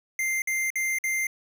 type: tone bursts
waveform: square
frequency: 2093 Hz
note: C7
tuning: in tune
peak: -25 dBFS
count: 4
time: 0.19-1.269 s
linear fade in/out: 2 ms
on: 230 ms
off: 53 ms
effects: none